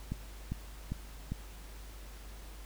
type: click train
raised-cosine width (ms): 5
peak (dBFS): -22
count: 4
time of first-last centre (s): 0.12-1.32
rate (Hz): 2.5
effects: added 50 Hz sine -46 dBFS peak until 2.65 s + pink hiss -54 dBFS RMS until 2.65 s